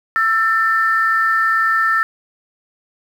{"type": "tone pair together", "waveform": "sine", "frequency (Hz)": [1331, 1789], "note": ["E6", "A6"], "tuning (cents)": [16, 28], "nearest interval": "perfect fourth", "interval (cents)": 512, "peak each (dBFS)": -15, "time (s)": [0.16, 2.03], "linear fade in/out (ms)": 0, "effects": ["tanh soft clip ceiling -5 dBFS", "7-bit"]}